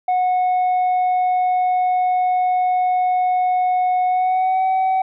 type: tone with pitch glide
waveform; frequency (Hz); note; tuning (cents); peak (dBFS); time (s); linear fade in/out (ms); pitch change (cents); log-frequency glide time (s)
sine; 732 to 756.5; F#5 to F#5; -19 to +38; -12; 0.08-5.02; 5; +57; 4.07-4.65
effects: tanh soft clip ceiling -14 dBFS